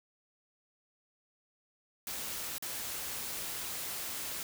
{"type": "noise with dropouts", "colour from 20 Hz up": "white", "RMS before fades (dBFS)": -39, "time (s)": [2.07, 4.43], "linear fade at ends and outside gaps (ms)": 1, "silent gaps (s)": [2.582, 2.624], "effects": []}